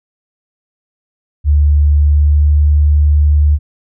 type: tone with pitch glide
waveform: sine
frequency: 73.42 to 74.1 Hz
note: D2 to D2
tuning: 0 to +16 cents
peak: -6 dBFS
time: 1.44-3.59 s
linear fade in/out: 50 ms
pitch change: +16 cents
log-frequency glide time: 2-2.55 s
effects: none